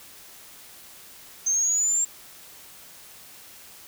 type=exponential sweep; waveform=sine; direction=up; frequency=6272 to 7440 Hz; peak=-20 dBFS; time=1.46-2.05 s; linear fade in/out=10 ms; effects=white hiss -47 dBFS RMS until 3.87 s